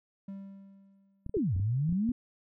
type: tone with exponential decay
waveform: triangle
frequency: 196 Hz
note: G3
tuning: in tune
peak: -35 dBFS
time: 0.28-1.48 s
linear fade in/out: 5 ms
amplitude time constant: 260 ms
type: clicks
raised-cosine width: 5 ms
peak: -27 dBFS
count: 8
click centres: 1.264 / 1.295 / 1.369 / 1.564 / 1.597 / 1.893 / 1.926 / 2.091 s
type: exponential two-way sweep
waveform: sine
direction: down then up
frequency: 480 to 87.2 to 254.5 Hz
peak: -26 dBFS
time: 1.34-2.12 s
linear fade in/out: 5 ms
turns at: 1.55 s
effects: none